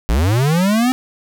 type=linear sweep; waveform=square; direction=up; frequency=49.18 to 261.4 Hz; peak=-13 dBFS; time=0.09-0.92 s; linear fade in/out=0 ms; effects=none